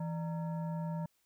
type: tone with frequency modulation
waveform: sine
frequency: 164.81 Hz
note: E3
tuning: in tune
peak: -34 dBFS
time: 0-1.06 s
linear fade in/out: 5 ms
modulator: 762 Hz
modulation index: 0.54
effects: white hiss -75 dBFS RMS until 1.25 s